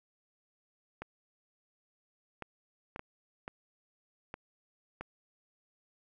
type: clicks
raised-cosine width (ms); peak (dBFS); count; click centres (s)
0.5; -25; 7; 1.02 / 2.423 / 2.961 / 2.994 / 3.479 / 4.341 / 5.01
effects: none